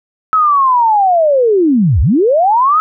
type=linear two-way sweep; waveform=sine; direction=down then up; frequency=1300 to 58.5 to 1300 Hz; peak=-7 dBFS; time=0.33-2.8 s; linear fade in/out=0 ms; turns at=2.01 s; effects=none